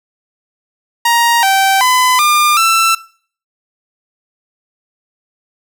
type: tone with pitch steps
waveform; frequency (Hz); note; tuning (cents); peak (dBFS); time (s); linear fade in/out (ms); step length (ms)
sawtooth; 939 / 776 / 1009 / 1202 / 1335; A#5 / G5 / B5 / D6 / E6; +12 / -18 / +37 / +40 / +22; -5; 1.05-2.95; 5; 380
effects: noise-tail reverb RT60 0.5 s tail -21 dB re dry